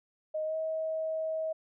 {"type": "tone with pitch glide", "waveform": "sine", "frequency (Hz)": [622.3, 637.2], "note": ["D#5", "D#5"], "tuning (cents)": [0, 41], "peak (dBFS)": -30, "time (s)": [0.34, 1.53], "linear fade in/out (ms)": 10, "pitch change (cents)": 41, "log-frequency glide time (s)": [0.44, 0.56], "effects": []}